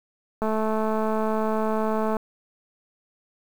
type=click train; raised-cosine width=1 ms; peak=-13 dBFS; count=382; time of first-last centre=0.42-2.168 s; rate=218 Hz; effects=7-bit